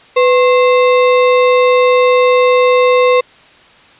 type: tone with sample-and-hold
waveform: sine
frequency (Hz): 500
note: B4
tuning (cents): +21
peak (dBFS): -6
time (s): 0.16-3.21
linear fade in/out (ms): 10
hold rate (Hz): 1575
effects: white hiss -43 dBFS RMS until 3.99 s + resampled to 8000 Hz